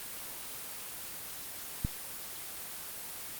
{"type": "click", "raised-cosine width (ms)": 5, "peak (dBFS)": -17, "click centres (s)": 1.849, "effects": ["white hiss -42 dBFS RMS until 3.39 s", "Opus 24 kbps"]}